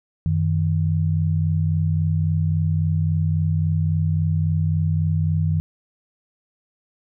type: tone pair together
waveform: sine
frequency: 93.35 / 157 Hz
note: F#2 / D#3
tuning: +16 / +16 cents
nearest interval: major sixth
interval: 900 cents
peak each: -20 dBFS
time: 0.26-5.6 s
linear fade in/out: 0 ms
effects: none